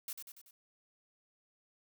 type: noise with echo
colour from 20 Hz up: blue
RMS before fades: -41 dBFS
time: 0.08-0.13 s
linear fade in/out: 2 ms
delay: 95 ms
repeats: 4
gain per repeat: -5 dB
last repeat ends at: 0.51 s
effects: none